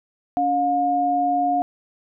sine tone pair together, 283.7 / 714 Hz, C#4 / F5, +40 / +38 cents, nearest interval octave + major third, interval 1598 cents, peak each -25 / -18 dBFS, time 0.37-1.62 s, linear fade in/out 0 ms, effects none

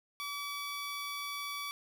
15% pulse tone, 1146 Hz, D6, 43 cents flat, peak -31 dBFS, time 0.2-1.71 s, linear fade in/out 0 ms, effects none

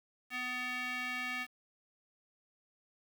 square tone with band-pass filter, 250.4 Hz, B3, 24 cents sharp, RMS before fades -38 dBFS, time 0.3-1.47 s, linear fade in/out 50 ms, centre 2200 Hz, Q 3, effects 9-bit

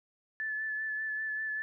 sine tone with vibrato, 1740 Hz, A6, 20 cents flat, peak -32 dBFS, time 0.4-1.62 s, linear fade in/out 0 ms, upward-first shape sine, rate 5.1 Hz, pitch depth 20 cents each way, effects none

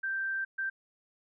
sine tone bursts at uneven times, 1568 Hz, G6, in tune, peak -30 dBFS, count 2, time 0.03-0.45 / 0.58-0.7 s, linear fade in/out 10 ms, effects none

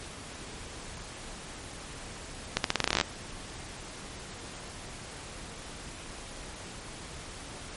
accelerating click train, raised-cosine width 0.2 ms, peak -6 dBFS, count 14, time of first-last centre 2.57-3.012 s, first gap 72 ms, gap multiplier 0.86, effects pink hiss -43 dBFS RMS until 7.76 s + MP3 48 kbps

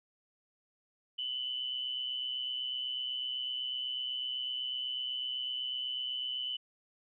sine tone with amplitude modulation, 2997 Hz, F#7, 22 cents sharp, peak -31 dBFS, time 1.18-6.57 s, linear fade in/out 10 ms, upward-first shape sine, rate 128 Hz, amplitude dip 60%, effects none

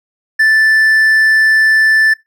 triangle tone, 1760 Hz, A6, in tune, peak -5 dBFS, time 0.39-2.14 s, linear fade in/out 10 ms, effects noise-tail reverb RT60 0.2 s tail -22 dB re dry

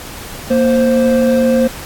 triangle tone pair together, 233.1 / 523.3 Hz, A#3 / C5, 0 / 0 cents, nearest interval octave + major second, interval 1400 cents, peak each -10 dBFS, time 0.5-1.68 s, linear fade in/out 10 ms, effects pink hiss -30 dBFS RMS until 1.85 s + AAC 64 kbps

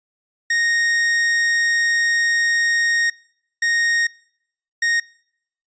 45% pulse tone bursts at uneven times, 1861 Hz, A#6, 3 cents flat, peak -16 dBFS, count 3, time 0.5-3.1 / 3.62-4.07 / 4.82-5 s, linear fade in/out 5 ms, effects noise-tail reverb RT60 0.7 s tail -24 dB re dry + resampled to 16000 Hz

